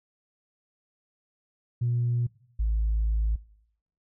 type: tone pair in turn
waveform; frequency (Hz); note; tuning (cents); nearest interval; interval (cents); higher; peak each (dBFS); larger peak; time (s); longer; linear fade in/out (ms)
sine; 120.1 / 54.23; B2 / A1; -48 / -24; octave + major second; 1376; first; -22 / -21; second; 1.81-2.27 / 2.59-3.36; second; 10
effects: noise-tail reverb RT60 0.7 s tail -21 dB re dry + tanh soft clip ceiling -19 dBFS